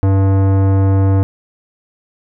sine tone with tanh clipping, 96.9 Hz, G2, 20 cents flat, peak -11 dBFS, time 0.03-1.23 s, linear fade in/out 0 ms, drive 18 dB, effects none

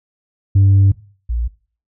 sine tone pair in turn, 98 / 58.27 Hz, G2 / A#1, 0 / 0 cents, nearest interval major sixth, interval 900 cents, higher first, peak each -5 / -16 dBFS, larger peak first, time 0.55-0.92 / 1.29-1.48 s, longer first, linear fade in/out 10 ms, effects noise-tail reverb RT60 0.4 s tail -19 dB re dry + tanh soft clip ceiling -6 dBFS

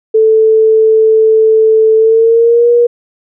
sine tone with pitch glide, 440 to 477.1 Hz, A4 to A#4, 0 to +40 cents, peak -4 dBFS, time 0.14-2.87 s, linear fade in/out 10 ms, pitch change +140 cents, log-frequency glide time 1.96-2.69 s, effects none

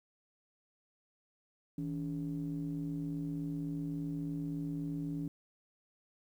triangle ring-modulated tone, 61.74 Hz, B1, in tune, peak -30 dBFS, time 1.78-5.28 s, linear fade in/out 0 ms, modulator 223 Hz, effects 11-bit

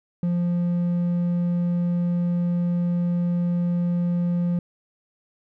sine tone with hard clipping, 174.61 Hz, F3, in tune, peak -21 dBFS, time 0.23-4.59 s, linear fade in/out 2 ms, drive 3 dB, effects none

